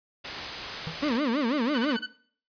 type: noise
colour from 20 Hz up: white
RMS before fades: -33 dBFS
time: 0.24-1.18 s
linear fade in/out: 10 ms
type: tone with exponential decay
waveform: square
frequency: 161.2 Hz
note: E3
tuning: 38 cents flat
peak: -29 dBFS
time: 0.87-1 s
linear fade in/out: 0 ms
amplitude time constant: 28 ms
type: tone with vibrato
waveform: 35% pulse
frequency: 261.6 Hz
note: C4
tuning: in tune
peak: -22 dBFS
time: 1.02-1.97 s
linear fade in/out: 10 ms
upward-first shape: sine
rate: 6.1 Hz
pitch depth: 270 cents each way
type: tone bursts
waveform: 25% pulse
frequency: 1498 Hz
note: F#6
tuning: 21 cents sharp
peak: -26 dBFS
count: 5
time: 1.74-2.065 s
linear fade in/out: 10 ms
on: 45 ms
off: 25 ms
effects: noise-tail reverb RT60 0.5 s tail -18 dB re dry + resampled to 11025 Hz